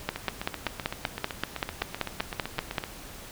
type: two click trains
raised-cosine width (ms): 0.3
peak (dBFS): -10 / -16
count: 15 / 22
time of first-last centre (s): 0.09-2.782 / 0.16-2.839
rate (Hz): 5.2 / 7.84
effects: pink hiss -44 dBFS RMS until 3.31 s